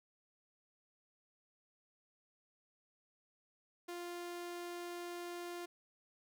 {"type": "tone", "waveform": "sawtooth", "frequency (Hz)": 349.2, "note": "F4", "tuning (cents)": 0, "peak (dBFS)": -39, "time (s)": [3.88, 5.66], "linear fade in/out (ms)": 10, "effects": []}